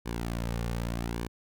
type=tone with flanger; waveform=sawtooth; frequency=58 Hz; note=A#1; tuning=8 cents flat; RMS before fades=-33 dBFS; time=0.05-1.28 s; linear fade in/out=20 ms; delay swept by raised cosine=1.5 to 3.1 ms; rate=0.84 Hz; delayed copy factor=-0.6; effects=none